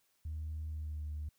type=tone with pitch glide; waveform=sine; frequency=77.78 to 75.35 Hz; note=D#2 to D2; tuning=0 to +45 cents; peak=-36 dBFS; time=0.25-1.29 s; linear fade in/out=5 ms; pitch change=-55 cents; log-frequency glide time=0.69-1.02 s; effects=tanh soft clip ceiling -34 dBFS + white hiss -75 dBFS RMS until 1.38 s